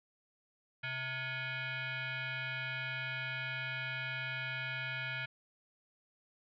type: tone with frequency modulation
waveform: sine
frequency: 130.81 Hz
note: C3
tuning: in tune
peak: -36 dBFS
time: 0.83-5.26 s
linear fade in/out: 10 ms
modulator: 780 Hz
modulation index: 3.5
effects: none